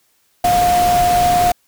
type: tone in noise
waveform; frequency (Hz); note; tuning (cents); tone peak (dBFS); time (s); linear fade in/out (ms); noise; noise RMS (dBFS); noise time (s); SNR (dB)
sine; 710; F5; +28; -11; 0.44-1.52; 5; pink; -22; 0.44-1.52; +8
effects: white hiss -60 dBFS RMS until 1.67 s